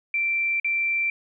sine tone with dropouts, 2349 Hz, D7, in tune, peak -21 dBFS, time 0.14-1.1 s, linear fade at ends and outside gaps 2 ms, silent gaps 0.599-0.645 s, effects none

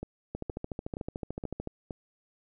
two click trains, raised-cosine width 2 ms, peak -21 / -23 dBFS, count 19 / 5, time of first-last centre 0.35-1.674 / 0.03-1.908 s, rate 13.6 / 2.13 Hz, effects none

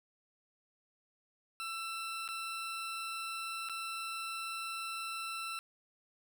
20% pulse tone with dropouts, 1337 Hz, E6, 24 cents sharp, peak -33 dBFS, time 1.6-5.59 s, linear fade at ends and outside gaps 0 ms, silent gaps 2.278-2.288 / 3.688-3.696 s, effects none

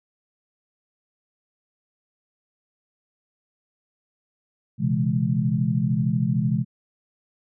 sine tone cluster, 123.3 / 136.4 / 167.4 / 209.4 Hz, B2 / C#3 / E3 / G#3, -2 / -28 / +27 / +15 cents, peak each -25 dBFS, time 4.78-6.65 s, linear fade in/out 50 ms, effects none

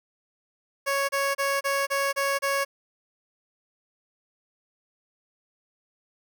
15% pulse tone bursts, 554.4 Hz, C#5, in tune, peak -17 dBFS, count 7, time 0.86-2.65 s, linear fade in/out 20 ms, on 230 ms, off 30 ms, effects none

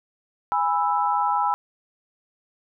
sine chord, E major, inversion first, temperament just, 824.1 / 988.9 / 1318.5 Hz, G#5 / B5 / E6, -14 / +2 / 0 cents, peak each -23 / -23 / -26 dBFS, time 0.52-1.54 s, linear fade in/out 0 ms, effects none

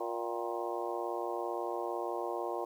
harmonic tone with a mistuned harmonic, 117.8 Hz, A#2, 19 cents sharp, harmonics 3 / 4 / 5 / 6 / 7 / 8 / 9, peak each -39 / -40 / -41 / -42 / -42 / -43 / -44 dBFS, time 0-2.65 s, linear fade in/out 5 ms, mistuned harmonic 7, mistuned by -68 cents, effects 10-bit

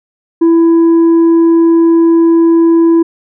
sine tone with tanh clipping, 332.4 Hz, E4, 15 cents sharp, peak -5 dBFS, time 0.41-3.03 s, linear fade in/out 10 ms, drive 3 dB, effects none

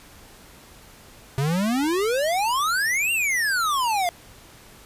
square exponential two-way sweep, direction up then down, 131.7 to 2820 to 681 Hz, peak -21 dBFS, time 1.38-4.09 s, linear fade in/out 0 ms, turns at 3.12 s, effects pink hiss -48 dBFS RMS until 4.85 s + resampled to 32000 Hz

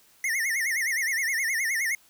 square tone with vibrato, 1975.5 Hz, B6, in tune, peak -25 dBFS, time 0.24-1.95 s, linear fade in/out 2 ms, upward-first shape sine, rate 9.6 Hz, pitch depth 180 cents each way, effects white hiss -59 dBFS RMS until 2.09 s

